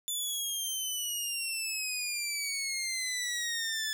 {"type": "exponential sweep", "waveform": "15% pulse", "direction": "down", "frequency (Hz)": [3511, 1730], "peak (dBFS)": -25, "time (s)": [0.08, 3.93], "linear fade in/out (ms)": 0, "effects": []}